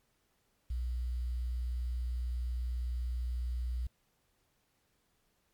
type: tone with quantisation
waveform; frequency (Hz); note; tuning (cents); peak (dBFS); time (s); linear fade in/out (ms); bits
sine; 60.9; B1; -24; -32; 0.7-3.87; 5; 10
effects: pink hiss -75 dBFS RMS until 5.53 s + MP3 96 kbps